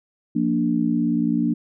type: chord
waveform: sine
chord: Bb major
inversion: second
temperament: equal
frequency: 174.61 / 233.1 / 293.7 Hz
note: F3 / Bb3 / D4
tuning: 0 / 0 / 0 cents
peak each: -25 / -21 / -22 dBFS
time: 0.35-1.54 s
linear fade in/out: 10 ms
effects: none